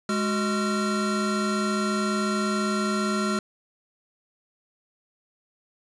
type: tone cluster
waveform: square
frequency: 208.8 / 371 / 1367 Hz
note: G#3 / F#4 / F6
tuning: +10 / +5 / -37 cents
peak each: -26 / -31 / -30 dBFS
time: 0.09-3.39 s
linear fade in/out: 2 ms
effects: resampled to 22050 Hz + 8-bit